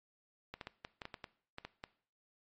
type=clicks; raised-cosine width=0.3 ms; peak=-27 dBFS; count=11; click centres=0.54 / 0.612 / 0.671 / 0.849 / 1.018 / 1.054 / 1.142 / 1.242 / 1.584 / 1.65 / 1.839 s; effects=noise-tail reverb RT60 0.5 s tail -18 dB re dry + MP3 32 kbps